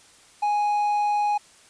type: tone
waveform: triangle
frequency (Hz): 830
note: G#5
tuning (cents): -1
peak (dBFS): -18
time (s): 0.42-1.38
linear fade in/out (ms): 10
effects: white hiss -53 dBFS RMS until 1.69 s + resampled to 22050 Hz